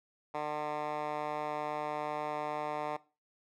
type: tone with band-pass filter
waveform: 10% pulse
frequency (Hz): 150.2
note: D3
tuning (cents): +39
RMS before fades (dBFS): -36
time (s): 0.34-2.97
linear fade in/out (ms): 10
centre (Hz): 910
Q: 1.3
effects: noise-tail reverb RT60 0.3 s tail -18 dB re dry